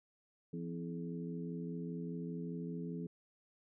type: harmonic tone with a mistuned harmonic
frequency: 85 Hz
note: F2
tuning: 46 cents flat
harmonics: 2 / 3 / 4 / 5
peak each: -41 / -45 / -50 / -48 dBFS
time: 0.53-3.07 s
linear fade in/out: 5 ms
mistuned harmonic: 4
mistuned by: -63 cents
effects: none